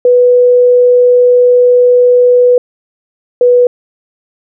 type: tone pair in turn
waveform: sine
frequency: 492.9 / 490.9 Hz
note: B4 / B4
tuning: -3 / -10 cents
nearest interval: unison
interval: 7 cents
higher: first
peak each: -3 dBFS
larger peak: neither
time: 0.05-2.58 / 3.41-3.67 s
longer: first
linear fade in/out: 2 ms
effects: none